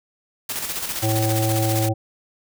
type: noise with tremolo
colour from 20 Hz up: white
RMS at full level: -26 dBFS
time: 0.49-1.89 s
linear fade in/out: 5 ms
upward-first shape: square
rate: 15 Hz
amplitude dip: 45%
type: harmonic tone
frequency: 110 Hz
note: A2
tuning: in tune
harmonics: 1 / 3 / 5 / 7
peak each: -20 / -25 / -27 / -28 dBFS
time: 1.02-1.94 s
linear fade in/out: 20 ms
effects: none